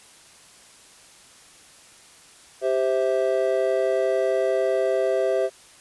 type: chord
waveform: triangle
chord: C major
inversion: second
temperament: just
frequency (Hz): 392.4 / 523.3 / 654.1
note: G4 / C5 / E5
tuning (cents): +2 / 0 / -14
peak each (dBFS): -22 / -22 / -22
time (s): 2.61-5.5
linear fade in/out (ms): 50
effects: white hiss -50 dBFS RMS until 5.8 s + resampled to 24000 Hz